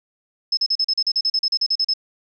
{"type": "tone bursts", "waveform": "sine", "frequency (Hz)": 5200, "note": "E8", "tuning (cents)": -24, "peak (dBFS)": -16, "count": 16, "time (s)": [0.52, 1.937], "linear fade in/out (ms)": 5, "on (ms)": 52, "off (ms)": 39, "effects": []}